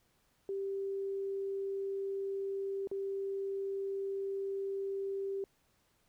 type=tone with dropouts; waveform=sine; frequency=392 Hz; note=G4; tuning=in tune; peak=-34 dBFS; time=0.49-5.44 s; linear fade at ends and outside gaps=1 ms; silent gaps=2.873-2.914 s; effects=pink hiss -73 dBFS RMS until 6.08 s